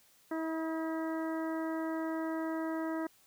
harmonic tone with a mistuned harmonic, 322.2 Hz, E4, 39 cents flat, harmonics 1 / 2 / 3 / 4 / 5 / 6, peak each -34 / -40 / -44 / -46 / -48 / -50 dBFS, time 0.31-3.07 s, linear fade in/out 5 ms, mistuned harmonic 4, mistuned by -23 cents, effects white hiss -65 dBFS RMS until 3.26 s

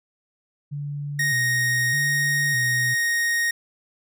sine tone with vibrato, 134.8 Hz, C#3, 48 cents flat, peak -27 dBFS, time 0.71-2.95 s, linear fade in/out 20 ms, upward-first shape square, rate 0.82 Hz, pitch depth 120 cents each way
45% pulse tone, 1864.7 Hz, A#6, in tune, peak -20 dBFS, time 1.19-3.51 s, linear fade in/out 5 ms
effects none

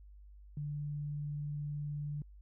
sine tone, 146.83 Hz, D3, in tune, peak -36 dBFS, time 0.57-2.22 s, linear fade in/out 2 ms, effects added 50 Hz sine -52 dBFS peak until 2.41 s

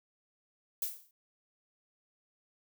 violet noise with exponential decay, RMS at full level -31 dBFS, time 0.82-1.11 s, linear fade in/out 2 ms, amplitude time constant 61 ms, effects none

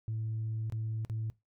sine tone with dropouts, 110.6 Hz, A2, 9 cents sharp, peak -31 dBFS, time 0.08-1.3 s, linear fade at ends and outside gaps 0 ms, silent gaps 0.699-0.723 / 1.049-1.098 s, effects noise-tail reverb RT60 0.2 s tail -21 dB re dry + tanh soft clip ceiling -29 dBFS

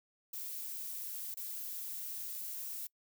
violet noise with dropouts, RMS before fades -42 dBFS, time 0.33-2.87 s, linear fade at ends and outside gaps 5 ms, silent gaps 1.343-1.37 s, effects noise-tail reverb RT60 0.1 s tail -25 dB re dry

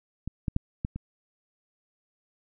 clicks, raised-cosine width 5 ms, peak -20 / -15 / -12 / -16 / -22 dBFS, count 5, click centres 0.276 / 0.482 / 0.564 / 0.849 / 0.96 s, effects none

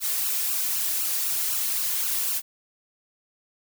blue noise with flanger, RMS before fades -26 dBFS, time 0-2.42 s, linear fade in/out 50 ms, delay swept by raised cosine 0.7 to 2.9 ms, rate 3.9 Hz, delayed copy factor +1, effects none

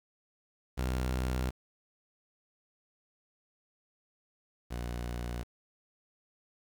sawtooth tone pair in turn, 63.3 / 59.75 Hz, B1 / A#1, +43 / +43 cents, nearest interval minor second, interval 100 cents, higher first, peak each -26 / -31 dBFS, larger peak first, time 0.77-1.51 / 4.7-5.44 s, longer neither, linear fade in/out 20 ms, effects 9-bit

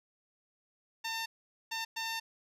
10% pulse tone bursts at uneven times, 903 Hz, A5, 45 cents sharp, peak -26 dBFS, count 3, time 1.04-1.26 / 1.71-1.85 / 1.96-2.2 s, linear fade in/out 10 ms, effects low-pass 11000 Hz 12 dB/octave

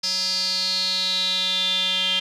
square tone with band-pass filter sweep, 186.3 Hz, F#3, 12 cents sharp, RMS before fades -23 dBFS, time 0.03-2.2 s, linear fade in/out 10 ms, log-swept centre 5000 to 3200 Hz, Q 9.1, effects none

